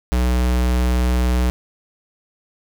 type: tone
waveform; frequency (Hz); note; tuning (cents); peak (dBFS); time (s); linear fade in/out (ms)
square; 61.7; B1; -1; -16; 0.12-1.5; 0
effects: 7-bit